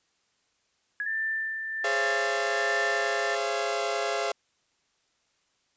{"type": "tone with exponential decay", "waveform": "sine", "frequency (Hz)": 1676, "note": "G#6", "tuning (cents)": 15, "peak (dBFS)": -26, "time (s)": [1, 1.35], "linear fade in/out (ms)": 1, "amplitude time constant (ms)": 76}
{"type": "tone with tremolo", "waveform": "sine", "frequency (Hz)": 1778, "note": "A6", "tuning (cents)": 18, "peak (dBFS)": -26, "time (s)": [1.06, 3.35], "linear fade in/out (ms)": 5, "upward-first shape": "sine", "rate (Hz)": 1.3, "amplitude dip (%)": 45}
{"type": "chord", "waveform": "sawtooth", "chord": "Db major seventh", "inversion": "second", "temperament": "equal with one note detuned", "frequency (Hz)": [415.3, 523.3, 554.4, 682.1], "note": ["Ab4", "C5", "Db5", "F5"], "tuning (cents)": [0, 0, 0, -41], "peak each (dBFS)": [-28, -31, -31, -26], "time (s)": [1.84, 4.32], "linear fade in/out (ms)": 5}
{"effects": ["white hiss -71 dBFS RMS until 5.76 s", "resampled to 16000 Hz"]}